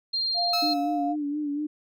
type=tone; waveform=sine; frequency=4194 Hz; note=C8; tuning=3 cents sharp; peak=-24 dBFS; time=0.13-0.74 s; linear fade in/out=10 ms
type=tone with pitch glide; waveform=sine; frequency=698.5 to 703.4 Hz; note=F5 to F5; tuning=0 to +12 cents; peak=-26 dBFS; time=0.34-1.16 s; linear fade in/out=50 ms; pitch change=+12 cents; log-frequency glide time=0.49-0.66 s
type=tone with exponential decay; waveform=15% pulse; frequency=1300 Hz; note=E6; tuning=24 cents flat; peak=-21 dBFS; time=0.53-1.13 s; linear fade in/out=5 ms; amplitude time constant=130 ms
type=tone with vibrato; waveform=sine; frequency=293.7 Hz; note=D4; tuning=in tune; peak=-26 dBFS; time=0.62-1.67 s; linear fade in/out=10 ms; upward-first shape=sine; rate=4.2 Hz; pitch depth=49 cents each way
effects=none